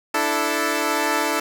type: chord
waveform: 10% pulse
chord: D suspended second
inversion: none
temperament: equal with one note detuned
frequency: 293.7 / 331 / 440 Hz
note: D4 / E4 / A4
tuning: 0 / +7 / 0 cents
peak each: -16 dBFS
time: 0.14-1.4 s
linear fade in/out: 5 ms
effects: none